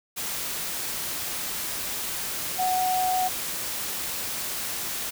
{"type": "tone in noise", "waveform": "sine", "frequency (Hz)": 740, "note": "F#5", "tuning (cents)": 0, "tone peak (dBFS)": -22, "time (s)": [2.58, 3.29], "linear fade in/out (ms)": 20, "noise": "white", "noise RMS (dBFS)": -31, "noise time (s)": [0.16, 5.11], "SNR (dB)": 6, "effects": []}